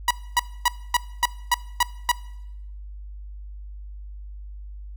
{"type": "tone bursts", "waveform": "sawtooth", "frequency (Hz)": 971, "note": "B5", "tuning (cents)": -30, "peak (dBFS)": -12, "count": 8, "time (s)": [0.08, 2.116], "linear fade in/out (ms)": 2, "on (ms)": 27, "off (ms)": 260, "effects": ["noise-tail reverb RT60 0.9 s tail -21 dB re dry", "added 50 Hz sine -35 dBFS peak until 4.96 s"]}